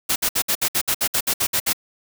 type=noise bursts; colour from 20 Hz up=white; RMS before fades=-20 dBFS; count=13; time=0.09-1.732 s; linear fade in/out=10 ms; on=70 ms; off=61 ms; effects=none